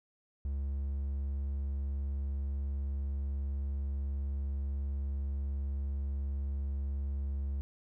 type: tone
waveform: triangle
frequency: 69.3 Hz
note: C#2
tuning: in tune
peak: -30 dBFS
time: 0.45-7.61 s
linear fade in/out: 0 ms
effects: none